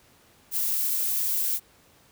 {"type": "noise", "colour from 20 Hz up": "violet", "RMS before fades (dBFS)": -26, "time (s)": [0.51, 1.6], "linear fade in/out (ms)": 50, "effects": ["pink hiss -58 dBFS RMS until 2.11 s", "high-pass 60 Hz 12 dB/octave"]}